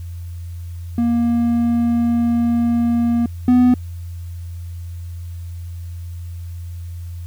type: tone pair in turn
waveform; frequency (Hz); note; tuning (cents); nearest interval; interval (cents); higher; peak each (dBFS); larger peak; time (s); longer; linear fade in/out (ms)
triangle; 235.5 / 248.3; A#3 / B3; +18 / +9; minor second; 91; second; -12 / -7; second; 0.98-3.26 / 3.48-3.74; first; 2
effects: added 86 Hz sine -27 dBFS peak until 7.26 s + white hiss -52 dBFS RMS until 7.26 s